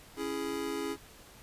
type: chord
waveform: square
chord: C# minor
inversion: none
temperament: just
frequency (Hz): 277.2 / 332.6 / 415.8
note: C#4 / E4 / G#4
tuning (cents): 0 / +16 / +2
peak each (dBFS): -39 / -39 / -37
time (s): 0.16-0.97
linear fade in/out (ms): 50
effects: pink hiss -54 dBFS RMS until 1.42 s + resampled to 32000 Hz